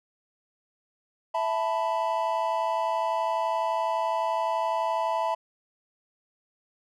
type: chord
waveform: triangle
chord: E suspended fourth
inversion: none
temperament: equal with one note detuned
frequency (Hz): 659.3 / 880 / 991.8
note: E5 / A5 / B5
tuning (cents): 0 / 0 / +7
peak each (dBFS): -27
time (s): 1.34-5.35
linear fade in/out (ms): 10
effects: none

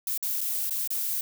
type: noise with dropouts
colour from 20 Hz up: violet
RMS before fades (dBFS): -29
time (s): 0.07-1.21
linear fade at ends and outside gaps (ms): 2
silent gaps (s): 0.177-0.226 / 0.408-0.413 / 0.697-0.707 / 0.875-0.904
effects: none

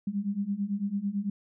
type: beating tone pair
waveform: sine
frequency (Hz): 196 / 205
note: G3 / G#3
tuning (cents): 0 / -22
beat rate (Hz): 9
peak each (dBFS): -32 / -30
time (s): 0.07-1.3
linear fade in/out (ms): 5
effects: none

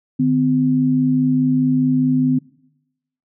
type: tone pair together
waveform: sine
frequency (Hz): 151.06 / 255.9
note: D3 / C4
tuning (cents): +49 / -38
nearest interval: major sixth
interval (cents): 913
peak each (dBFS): -20 / -14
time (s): 0.19-2.39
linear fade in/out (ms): 10
effects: noise-tail reverb RT60 0.9 s tail -22 dB re dry

